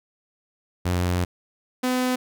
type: tone pair in turn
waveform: sawtooth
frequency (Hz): 89.2 / 253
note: F2 / B3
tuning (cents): +37 / +42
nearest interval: octave + tritone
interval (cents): 1805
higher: second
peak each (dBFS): -17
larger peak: neither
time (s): 0.85-1.25 / 1.83-2.16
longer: first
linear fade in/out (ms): 10
effects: none